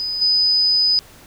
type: tone with level steps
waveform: sine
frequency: 4994 Hz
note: D#8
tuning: 6 cents sharp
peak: -21 / -13 dBFS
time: 0-0.99 s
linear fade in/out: 0 ms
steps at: 0.21 s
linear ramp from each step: 10 ms
effects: pink hiss -45 dBFS RMS until 1.26 s